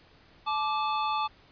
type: tone pair together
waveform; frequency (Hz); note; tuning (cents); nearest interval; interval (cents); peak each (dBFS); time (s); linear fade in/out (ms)
square; 864.3 / 1174.7; A5 / D6; -31 / 0; perfect fourth; 531; -30 / -30; 0.46-1.28; 20
effects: pink hiss -58 dBFS RMS until 1.51 s + resampled to 11025 Hz